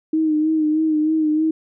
sine tone with vibrato, 311.1 Hz, D#4, in tune, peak -15 dBFS, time 0.13-1.51 s, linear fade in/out 5 ms, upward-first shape sine, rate 3.2 Hz, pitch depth 39 cents each way, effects none

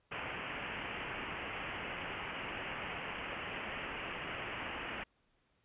white low-pass noise, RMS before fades -42 dBFS, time 0.11-5.04 s, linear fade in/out 10 ms, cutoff 3000 Hz, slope 96 dB/octave, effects pink hiss -75 dBFS RMS until 5.64 s + resampled to 8000 Hz

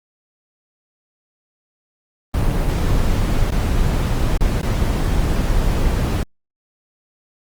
brown noise with dropouts, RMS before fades -17 dBFS, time 2.34-6.23 s, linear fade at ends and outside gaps 1 ms, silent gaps 3.505-3.52 / 4.374-4.408 / 4.614-4.63 s, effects Opus 32 kbps

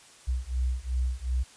sine beating tone pair, 61.74 / 64.44 Hz, B1 / C2, 0 / -26 cents, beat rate 2.7 Hz, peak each -29 dBFS, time 0.27-1.44 s, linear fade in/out 20 ms, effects white hiss -53 dBFS RMS until 1.56 s + resampled to 22050 Hz

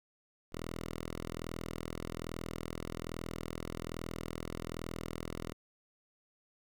5% pulse tone, 41.2 Hz, E1, in tune, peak -28 dBFS, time 0.52-5.53 s, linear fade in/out 10 ms, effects none

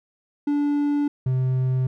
triangle tone pair in turn, 290 / 129.18 Hz, D4 / C3, -22 / -22 cents, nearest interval octave + major second, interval 1400 cents, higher first, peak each -17 dBFS, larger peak neither, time 0.47-1.08 / 1.26-1.87 s, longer neither, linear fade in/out 5 ms, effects none

